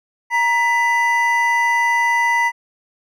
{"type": "tone pair together", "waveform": "triangle", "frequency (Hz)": [940, 1991.8], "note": ["A#5", "B6"], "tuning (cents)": [14, 14], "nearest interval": "octave + minor second", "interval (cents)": 1300, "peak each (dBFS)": -15, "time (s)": [0.3, 2.52], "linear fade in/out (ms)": 50, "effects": []}